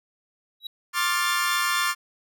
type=tone with exponential growth; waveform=triangle; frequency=3879 Hz; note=B7; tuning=32 cents flat; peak=-26 dBFS; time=0.6-0.67 s; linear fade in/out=5 ms; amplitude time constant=15 ms
type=chord; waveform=sawtooth; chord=D minor seventh; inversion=third; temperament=equal with one note detuned; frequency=1066.6 / 1174.7 / 1396.9 / 1760 Hz; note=C6 / D6 / F6 / A6; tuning=+33 / 0 / 0 / 0 cents; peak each=-24 dBFS; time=0.93-1.95 s; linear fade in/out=50 ms
effects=none